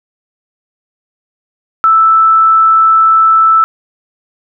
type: tone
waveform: sine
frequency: 1318.5 Hz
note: E6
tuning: in tune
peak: -4 dBFS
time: 1.84-3.64 s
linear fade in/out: 0 ms
effects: none